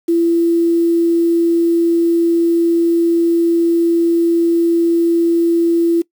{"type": "tone with quantisation", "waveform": "sine", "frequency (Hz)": 337.2, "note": "E4", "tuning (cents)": 39, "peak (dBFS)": -10, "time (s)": [0.08, 6.02], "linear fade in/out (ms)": 10, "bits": 6, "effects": ["noise-tail reverb RT60 0.1 s tail -21 dB re dry"]}